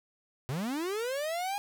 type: linear sweep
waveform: 45% pulse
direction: up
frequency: 118.9 to 826 Hz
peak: -31 dBFS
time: 0.49-1.58 s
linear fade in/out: 0 ms
effects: 10-bit